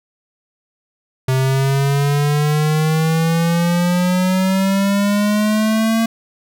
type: exponential sweep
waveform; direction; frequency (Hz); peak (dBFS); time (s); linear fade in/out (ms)
square; up; 130 to 227.7; -14; 1.28-6.06; 5
effects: none